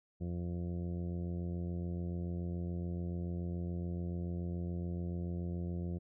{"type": "harmonic tone", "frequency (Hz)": 87, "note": "F2", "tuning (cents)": -6, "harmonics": [1, 2, 3, 4, 5, 6, 7, 8], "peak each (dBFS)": [-38, -39, -52, -47, -55, -55, -59, -61], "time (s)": [0.2, 5.99], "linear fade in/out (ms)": 20, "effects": []}